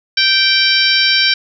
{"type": "harmonic tone", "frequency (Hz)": 779, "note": "G5", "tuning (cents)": -11, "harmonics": [2, 3, 4, 5, 6, 7], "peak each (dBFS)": [-17, -17, -17, -17, -17, -17], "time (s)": [0.17, 1.34], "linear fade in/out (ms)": 5, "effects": []}